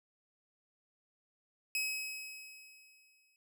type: tone with exponential decay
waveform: sawtooth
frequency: 2550 Hz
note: D#7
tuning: 42 cents sharp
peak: -28 dBFS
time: 1.75-3.36 s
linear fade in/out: 1 ms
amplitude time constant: 350 ms
effects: none